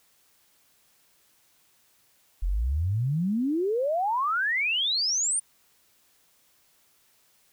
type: exponential sweep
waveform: sine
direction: up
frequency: 40.49 to 9397 Hz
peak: -23 dBFS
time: 2.42-5.4 s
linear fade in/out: 10 ms
effects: white hiss -64 dBFS RMS until 7.52 s